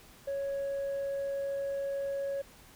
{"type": "tone", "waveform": "sine", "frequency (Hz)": 554.4, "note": "C#5", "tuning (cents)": 0, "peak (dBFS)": -29, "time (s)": [0.27, 2.42], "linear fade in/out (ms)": 10, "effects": ["tanh soft clip ceiling -30 dBFS", "pink hiss -56 dBFS RMS until 2.75 s"]}